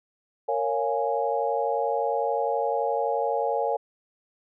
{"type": "chord", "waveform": "sine", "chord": "Bb minor seventh", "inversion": "none", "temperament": "equal with one note detuned", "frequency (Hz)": [462.9, 554.4, 698.5, 830.6], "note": ["Bb4", "Db5", "F5", "Ab5"], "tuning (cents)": [-12, 0, 0, 0], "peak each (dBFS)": [-28, -28, -30, -28], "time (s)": [0.48, 3.77], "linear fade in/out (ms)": 10, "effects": []}